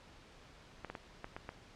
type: clicks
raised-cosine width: 0.5 ms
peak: -27 dBFS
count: 6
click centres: 0.847 / 0.9 / 0.952 / 1.244 / 1.365 / 1.491 s
effects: pink hiss -58 dBFS RMS until 1.75 s + low-pass 5000 Hz 12 dB/octave